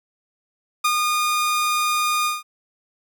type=tone with ADSR envelope; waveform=sawtooth; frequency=1221 Hz; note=D#6; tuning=33 cents flat; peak=-12 dBFS; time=0.84-2.43 s; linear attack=10 ms; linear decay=59 ms; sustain=-3 dB; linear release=170 ms; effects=none